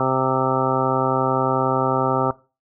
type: harmonic tone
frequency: 131.2 Hz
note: C3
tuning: 5 cents sharp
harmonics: 1 / 2 / 3 / 4 / 5 / 6 / 7 / 9 / 10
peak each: -26 / -26 / -26 / -26 / -26 / -26 / -26 / -26 / -26 dBFS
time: 0-2.31 s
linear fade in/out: 2 ms
effects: noise-tail reverb RT60 0.3 s tail -19 dB re dry